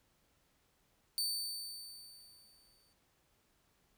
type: tone with exponential decay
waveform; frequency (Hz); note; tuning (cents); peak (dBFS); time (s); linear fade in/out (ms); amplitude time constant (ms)
sawtooth; 4556; C#8; +47; -29; 1.18-2.93; 0; 380
effects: pink hiss -74 dBFS RMS until 3.97 s